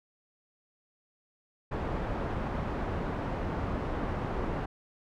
pink low-pass noise, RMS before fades -33 dBFS, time 1.71-4.66 s, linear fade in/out 10 ms, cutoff 1200 Hz, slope 12 dB/octave, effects none

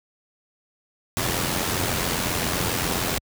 pink noise with amplitude modulation, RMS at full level -22 dBFS, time 1.17-3.18 s, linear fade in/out 0 ms, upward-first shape sine, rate 87.4 Hz, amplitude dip 50%, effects high-pass 60 Hz 12 dB/octave

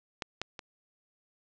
clicks, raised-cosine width 0.2 ms, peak -16 / -15 / -23 dBFS, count 3, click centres 0.222 / 0.416 / 0.592 s, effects low-pass 6000 Hz 12 dB/octave

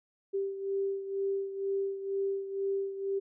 sine beating tone pair, 392 / 394.1 Hz, G4 / G4, 0 / +9 cents, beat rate 2.1 Hz, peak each -31 / -37 dBFS, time 0.33-3.2 s, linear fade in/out 20 ms, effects none

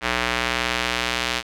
square tone with band-pass filter sweep, 60.7 Hz, B1, 29 cents flat, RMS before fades -24 dBFS, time 0.01-1.43 s, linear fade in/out 50 ms, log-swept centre 2100 to 3200 Hz, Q 1, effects none

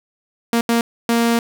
sawtooth tone bursts at uneven times, 233.1 Hz, A#3, in tune, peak -10 dBFS, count 3, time 0.53-0.61 / 0.69-0.81 / 1.09-1.39 s, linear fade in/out 2 ms, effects none

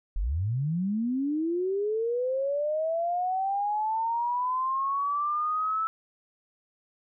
sine linear sweep, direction up, 36.25 to 1318.5 Hz, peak -25 dBFS, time 0.16-5.87 s, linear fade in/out 0 ms, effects none

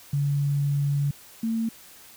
sine tone pair in turn, 142.3 / 225.9 Hz, C#3 / A3, +46 / +46 cents, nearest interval minor sixth, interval 800 cents, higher second, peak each -21 / -23 dBFS, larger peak first, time 0.13-1.11 / 1.43-1.69 s, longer first, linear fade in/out 5 ms, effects white hiss -49 dBFS RMS until 2.16 s

